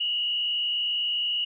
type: tone with frequency modulation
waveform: sine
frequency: 2901 Hz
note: F#7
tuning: 35 cents flat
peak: -24 dBFS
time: 0-1.45 s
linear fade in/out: 10 ms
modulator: 62.1 Hz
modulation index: 1.2
effects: none